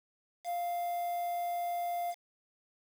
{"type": "tone with quantisation", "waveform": "triangle", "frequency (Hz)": 698.5, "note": "F5", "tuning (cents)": 0, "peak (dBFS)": -30, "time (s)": [0.44, 2.15], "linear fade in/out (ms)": 50, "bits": 8, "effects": []}